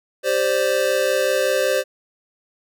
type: chord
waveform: square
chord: G suspended fourth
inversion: none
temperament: just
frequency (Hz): 392 / 522.7 / 588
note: G4 / C5 / D5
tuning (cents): 0 / -2 / +2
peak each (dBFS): -26 / -20 / -23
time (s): 0.23-1.84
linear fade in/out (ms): 50
effects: none